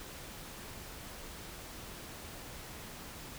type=silence; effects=pink hiss -47 dBFS RMS until 3.38 s